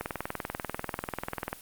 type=click train; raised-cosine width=0.5 ms; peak=-16 dBFS; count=32; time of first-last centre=0.01-1.53 s; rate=20.4 Hz; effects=white hiss -49 dBFS RMS until 1.61 s + Opus 32 kbps